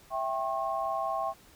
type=chord; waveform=sine; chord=C# diminished; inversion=first; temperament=equal with one note detuned; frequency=659.3 / 784 / 1082.2 Hz; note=E5 / G5 / C#6; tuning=0 / 0 / -42 cents; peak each=-33 dBFS; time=0.1-1.34 s; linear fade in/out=50 ms; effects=pink hiss -57 dBFS RMS until 1.55 s